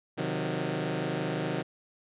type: chord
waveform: 15% pulse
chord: C diminished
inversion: none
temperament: equal with one note detuned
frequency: 130.81 / 155.56 / 182.45 Hz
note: C3 / Eb3 / Gb3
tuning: 0 / 0 / -24 cents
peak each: -29 / -26 / -28 dBFS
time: 0.17-1.63 s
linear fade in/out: 20 ms
effects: resampled to 8000 Hz